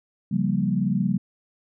sine chord, G half-diminished seventh, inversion second, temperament equal, 138.59 / 174.61 / 196 / 233.1 Hz, Db3 / F3 / G3 / Bb3, 0 / 0 / 0 / 0 cents, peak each -28 / -26 / -23 / -28 dBFS, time 0.31-1.18 s, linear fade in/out 10 ms, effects none

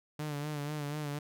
sawtooth tone with vibrato, 147.9 Hz, D3, 13 cents sharp, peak -31 dBFS, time 0.19-1.19 s, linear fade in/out 5 ms, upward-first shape sine, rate 4.1 Hz, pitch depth 53 cents each way, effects none

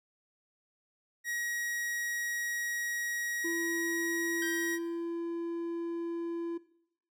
45% pulse tone, 1900 Hz, A#6, 33 cents sharp, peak -33 dBFS, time 1.24-4.79 s, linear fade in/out 50 ms
triangle tone with pitch glide, 335.8 to 337.9 Hz, E4 to E4, +32 to +43 cents, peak -31 dBFS, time 3.44-6.58 s, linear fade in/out 10 ms, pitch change +11 cents, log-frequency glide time 3.86-5.12 s
25% pulse tone with exponential decay, 1581 Hz, G6, 14 cents sharp, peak -34 dBFS, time 4.42-5.21 s, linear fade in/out 2 ms, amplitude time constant 170 ms
effects noise-tail reverb RT60 0.7 s tail -18 dB re dry

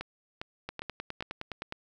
two click trains, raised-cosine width 0.3 ms, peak -20 / -20 dBFS, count 11 / 4, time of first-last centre 0.69-1.724 / 0.01-1.225 s, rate 9.67 / 2.47 Hz, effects 10-bit

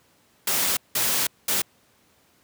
white noise bursts at uneven times, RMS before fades -23 dBFS, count 3, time 0.47-0.77 / 0.95-1.27 / 1.48-1.62 s, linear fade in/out 5 ms, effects pink hiss -61 dBFS RMS until 2.43 s + high-pass 100 Hz 12 dB/octave

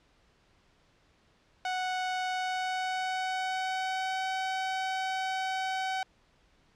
sawtooth tone with pitch glide, 740 to 757.7 Hz, F#5 to F#5, 0 to +41 cents, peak -26 dBFS, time 1.65-6.03 s, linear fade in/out 2 ms, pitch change +41 cents, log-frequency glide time 2.31-4.27 s, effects pink hiss -66 dBFS RMS until 6.75 s + low-pass 5000 Hz 12 dB/octave

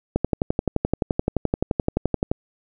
click train, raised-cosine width 2 ms, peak -6 dBFS, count 26, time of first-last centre 0.16-2.315 s, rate 11.6 Hz, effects none

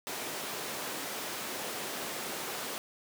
pink high-pass noise, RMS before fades -38 dBFS, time 0.07-2.78 s, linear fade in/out 0 ms, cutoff 300 Hz, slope 12 dB/octave, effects none

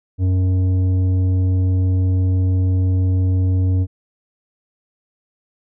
sine tone with tanh clipping, 92.6 Hz, F#2, 2 cents sharp, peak -15 dBFS, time 0.18-3.87 s, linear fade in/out 50 ms, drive 9 dB, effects none

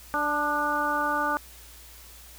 harmonic tone with a mistuned harmonic, 293.7 Hz, D4, in tune, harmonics 1 / 2 / 3 / 4 / 5, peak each -34 / -33 / -29 / -28 / -29 dBFS, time 0.14-1.37 s, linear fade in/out 0 ms, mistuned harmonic 4, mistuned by +31 cents, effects added 59 Hz sine -50 dBFS peak until 2.38 s + white hiss -49 dBFS RMS until 2.38 s

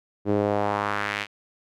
sawtooth tone with band-pass filter sweep, 102.8 Hz, G#2, 17 cents flat, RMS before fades -25 dBFS, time 0.25-1.27 s, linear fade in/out 50 ms, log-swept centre 350 to 2600 Hz, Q 1.8, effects none

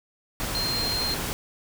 sine tone in noise, 4186 Hz, C8, in tune, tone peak -26 dBFS, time 0.55-1.14 s, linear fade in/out 0 ms, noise pink, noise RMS -30 dBFS, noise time 0.4-1.33 s, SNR +1 dB, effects none

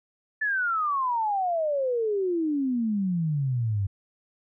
sine exponential sweep, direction down, 1760 to 95.2 Hz, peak -23 dBFS, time 0.41-3.87 s, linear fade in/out 10 ms, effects none

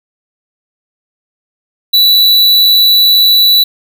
square tone, 3951 Hz, B7, in tune, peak -5 dBFS, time 1.93-3.64 s, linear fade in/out 10 ms, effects none

